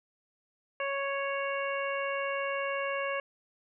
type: harmonic tone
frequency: 554.4 Hz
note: C#5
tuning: in tune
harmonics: 1 / 2 / 3 / 4 / 5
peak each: -33 / -36 / -38 / -39 / -40 dBFS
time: 0.8-3.2 s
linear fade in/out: 2 ms
effects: none